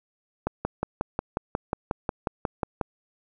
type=click train; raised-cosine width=1 ms; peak=-11 dBFS; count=14; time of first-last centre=0.47-2.812 s; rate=5.55 Hz; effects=none